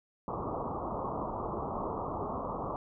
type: low-pass noise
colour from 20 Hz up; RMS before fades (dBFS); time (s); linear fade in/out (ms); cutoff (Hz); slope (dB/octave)
white; -36; 0.28-2.76; 0; 1200; 96
effects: none